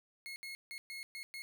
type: tone bursts at uneven times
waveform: 30% pulse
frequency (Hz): 2165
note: C#7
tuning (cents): -41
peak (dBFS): -40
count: 6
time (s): 0.26-0.36 / 0.43-0.55 / 0.71-0.78 / 0.9-1.03 / 1.15-1.23 / 1.34-1.42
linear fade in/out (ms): 0
effects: none